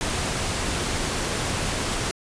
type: noise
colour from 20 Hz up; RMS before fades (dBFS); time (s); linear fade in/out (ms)
pink; -26; 0.01-2.11; 0
effects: resampled to 22050 Hz